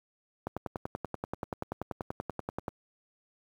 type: click train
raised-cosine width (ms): 1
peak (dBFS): -19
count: 24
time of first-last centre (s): 0.47-2.682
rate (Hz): 10.4
effects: high-pass 60 Hz 12 dB/octave + 9-bit